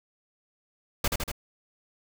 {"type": "noise with echo", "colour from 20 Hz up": "pink", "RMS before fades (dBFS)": -24, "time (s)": [1.04, 1.08], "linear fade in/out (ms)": 5, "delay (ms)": 79, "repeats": 3, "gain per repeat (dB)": -3, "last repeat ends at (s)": 1.317, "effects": []}